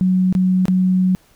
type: tone with dropouts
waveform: sine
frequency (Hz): 185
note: F#3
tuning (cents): 0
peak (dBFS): -12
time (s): 0.01-1.15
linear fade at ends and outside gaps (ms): 0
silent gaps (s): 0.326-0.351 / 0.655-0.682
effects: pink hiss -54 dBFS RMS until 1.35 s